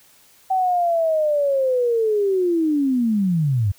sine linear sweep, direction down, 765 to 92.5 Hz, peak -16 dBFS, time 0.5-3.72 s, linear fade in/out 10 ms, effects white hiss -53 dBFS RMS until 3.78 s

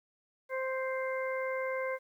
harmonic tone, 523.3 Hz, C5, in tune, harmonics 1 / 2 / 3 / 4, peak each -33 / -40 / -42 / -40 dBFS, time 0.49-1.99 s, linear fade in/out 50 ms, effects 11-bit

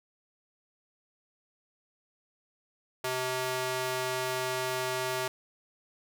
square tone with high-pass filter, 128.4 Hz, C3, 32 cents flat, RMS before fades -32 dBFS, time 3.04-5.28 s, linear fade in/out 5 ms, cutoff 480 Hz, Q 0.7, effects none

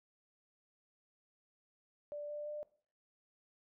sine tone with pitch steps, 587.3 / 592.1 / 596.9 Hz, D5 / D5 / D5, 0 / +14 / +28 cents, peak -40 dBFS, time 2.12-2.63 s, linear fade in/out 0 ms, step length 170 ms, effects noise-tail reverb RT60 0.5 s tail -19 dB re dry

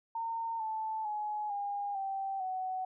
sine tone with pitch steps, 913 / 877.3 / 843 / 810.1 / 778.5 / 748 Hz, A#5 / A5 / G#5 / G#5 / G5 / F#5, -36 / -5 / +26 / -43 / -12 / +19 cents, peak -33 dBFS, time 0.15-2.85 s, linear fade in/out 5 ms, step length 450 ms, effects none

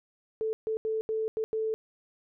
sine tone bursts at uneven times, 439.9 Hz, A4, in tune, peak -27 dBFS, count 6, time 0.41-0.53 / 0.67-0.77 / 0.85-1.01 / 1.09-1.28 / 1.37-1.44 / 1.53-1.74 s, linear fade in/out 0 ms, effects none

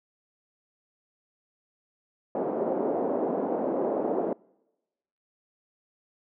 white band-pass noise, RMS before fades -28 dBFS, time 2.35-4.33 s, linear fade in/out 2 ms, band 240 to 630 Hz, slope 24 dB/octave, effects noise-tail reverb RT60 1.0 s tail -26 dB re dry

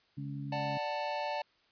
harmonic tone, 70 Hz, C#2, 18 cents sharp, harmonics 2 / 3 / 4, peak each -38 / -46 / -43 dBFS, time 0.17-0.78 s, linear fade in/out 10 ms
square chord, D major, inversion none, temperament equal with one note detuned, 587.3 / 740 / 887.1 Hz, D5 / F#5 / A5, 0 / 0 / +14 cents, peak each -38 / -41 / -37 dBFS, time 0.52-1.42 s, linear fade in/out 5 ms
effects white hiss -69 dBFS RMS until 1.71 s + resampled to 11025 Hz

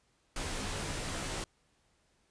pink noise with comb filter, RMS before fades -37 dBFS, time 0.36-1.44 s, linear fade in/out 2 ms, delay 17 ms, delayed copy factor -0.65, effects pink hiss -72 dBFS RMS until 2.3 s + resampled to 22050 Hz

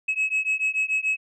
sine beating tone pair, 2566 / 2572.9 Hz, E7 / E7, -47 / -43 cents, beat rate 6.9 Hz, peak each -23 dBFS, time 0.08-1.17 s, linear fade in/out 10 ms, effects tanh soft clip ceiling -18 dBFS

